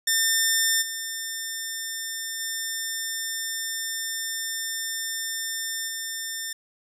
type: tone with level steps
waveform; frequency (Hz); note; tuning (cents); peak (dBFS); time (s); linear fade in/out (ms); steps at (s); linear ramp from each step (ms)
10% pulse; 1800; A6; +39; -11 / -21 / -19 / -21; 0.07-6.53; 5; 0.81 / 2.39 / 5.87; 20
effects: none